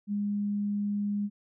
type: tone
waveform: sine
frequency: 204.7 Hz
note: G#3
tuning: 25 cents flat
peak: -27 dBFS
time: 0.07-1.3 s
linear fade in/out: 50 ms
effects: none